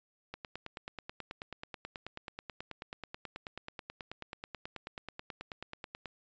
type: click train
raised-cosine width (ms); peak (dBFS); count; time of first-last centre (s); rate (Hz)
0.3; -25; 54; 0.34-6.057; 9.27
effects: resampled to 16000 Hz